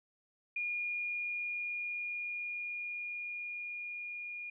sine tone with level ramp, 2429 Hz, D#7, 42 cents flat, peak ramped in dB -33 to -40 dBFS, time 0.56-4.5 s, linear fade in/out 5 ms, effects none

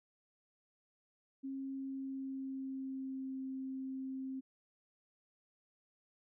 sine tone with pitch glide, 270 to 264.4 Hz, C#4 to C4, -45 to +18 cents, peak -39 dBFS, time 1.43-4.41 s, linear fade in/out 20 ms, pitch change -37 cents, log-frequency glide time 1.56-3.4 s, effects none

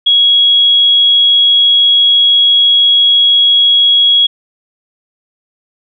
sine tone, 3322 Hz, G#7, in tune, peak -5 dBFS, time 0.06-4.27 s, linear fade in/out 10 ms, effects none

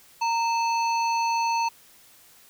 harmonic tone with a mistuned harmonic, 874 Hz, A5, 12 cents flat, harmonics 1 / 3 / 5 / 7, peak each -22 / -32 / -36 / -39 dBFS, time 0.21-1.69 s, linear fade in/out 10 ms, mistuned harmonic 1, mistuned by +95 cents, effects white hiss -54 dBFS RMS until 2.49 s

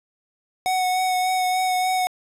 square tone with vibrato, 740 Hz, F#5, in tune, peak -20 dBFS, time 0.66-2.07 s, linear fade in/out 0 ms, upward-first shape sine, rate 3.4 Hz, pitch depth 16 cents each way, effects resampled to 32000 Hz + 8-bit

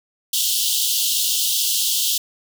pink high-pass noise, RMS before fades -20 dBFS, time 0.33-2.18 s, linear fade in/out 5 ms, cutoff 2900 Hz, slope 96 dB/octave, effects none

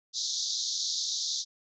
pink band-pass noise, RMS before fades -32 dBFS, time 0.13-1.45 s, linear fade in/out 50 ms, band 3600 to 6700 Hz, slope 96 dB/octave, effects none

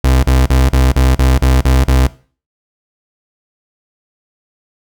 35% pulse tone bursts, 64.9 Hz, C2, 13 cents flat, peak -6 dBFS, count 9, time 0.04-2.07 s, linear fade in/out 5 ms, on 190 ms, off 40 ms, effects noise-tail reverb RT60 0.4 s tail -19 dB re dry

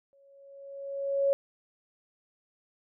sine tone with exponential growth, 554.4 Hz, C#5, in tune, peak -20 dBFS, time 0.13-1.33 s, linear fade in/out 0 ms, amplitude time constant 260 ms, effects none

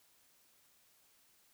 silence, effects white hiss -69 dBFS RMS until 1.53 s

